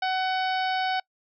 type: harmonic tone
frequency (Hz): 750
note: F#5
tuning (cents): +23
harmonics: 1 / 2 / 3 / 4 / 5 / 6 / 7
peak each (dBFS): -25 / -31 / -35 / -37 / -39 / -41 / -42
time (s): 0.02-1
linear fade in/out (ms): 5
effects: noise-tail reverb RT60 0.1 s tail -26 dB re dry